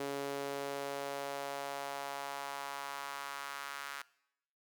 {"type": "tone with high-pass filter sweep", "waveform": "sawtooth", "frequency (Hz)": 140.1, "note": "C#3", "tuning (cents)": 19, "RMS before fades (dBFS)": -41, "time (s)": [0, 4.02], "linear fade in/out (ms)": 5, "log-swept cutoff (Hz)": [380, 1400], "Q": 1.9, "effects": ["noise-tail reverb RT60 0.8 s tail -21 dB re dry"]}